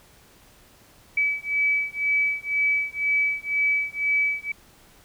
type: beating tone pair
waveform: sine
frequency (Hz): 2291 / 2293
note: D7 / D7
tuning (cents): -44 / -42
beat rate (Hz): 2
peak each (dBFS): -24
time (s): 1.17-4.52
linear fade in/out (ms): 5
effects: pink hiss -54 dBFS RMS until 5.04 s